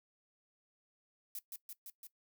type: noise with echo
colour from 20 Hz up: violet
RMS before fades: -43 dBFS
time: 1.35-1.39 s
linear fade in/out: 2 ms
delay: 170 ms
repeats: 4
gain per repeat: -2 dB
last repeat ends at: 2.07 s
effects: noise-tail reverb RT60 0.1 s tail -18 dB re dry